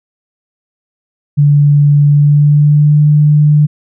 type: tone with pitch glide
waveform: sine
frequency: 145.2 to 149.2 Hz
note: D3 to D3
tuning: -19 to +28 cents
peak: -4 dBFS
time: 1.37-3.67 s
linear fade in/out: 20 ms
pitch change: +47 cents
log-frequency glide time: 2.06-3.01 s
effects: none